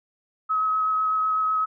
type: tone with vibrato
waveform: sine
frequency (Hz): 1278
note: D#6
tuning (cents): +46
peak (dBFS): -20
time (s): 0.49-1.66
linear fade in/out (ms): 20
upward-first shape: triangle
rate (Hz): 8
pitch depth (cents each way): 13
effects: none